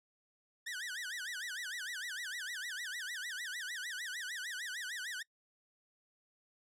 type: tone with vibrato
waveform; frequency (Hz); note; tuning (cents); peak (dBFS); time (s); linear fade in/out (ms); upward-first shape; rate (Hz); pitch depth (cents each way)
sawtooth; 1700; G#6; +40; -36; 0.66-5.23; 10; sine; 6.6; 260
effects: noise-tail reverb RT60 0.1 s tail -24 dB re dry + low-pass 11000 Hz 12 dB/octave